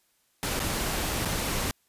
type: noise with dropouts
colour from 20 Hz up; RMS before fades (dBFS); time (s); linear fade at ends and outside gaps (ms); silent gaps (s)
pink; -29; 0.43-1.71; 0; 0.593-0.601 / 1.25-1.256
effects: white hiss -69 dBFS RMS until 1.88 s + resampled to 32000 Hz